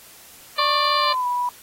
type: harmonic tone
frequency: 590 Hz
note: D5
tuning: 8 cents sharp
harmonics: 1 / 2 / 3 / 4 / 5 / 6 / 7 / 8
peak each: -28 / -25 / -30 / -29 / -30 / -28 / -26 / -30 dBFS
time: 0.58-1.13 s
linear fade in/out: 5 ms
type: tone with pitch glide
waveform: sine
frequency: 1100 to 980 Hz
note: C#6 to B5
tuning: -14 to -14 cents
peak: -20 dBFS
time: 0.59-1.49 s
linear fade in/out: 2 ms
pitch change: -200 cents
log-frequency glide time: 0.95-1.27 s
effects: white hiss -46 dBFS RMS until 1.62 s + AAC 48 kbps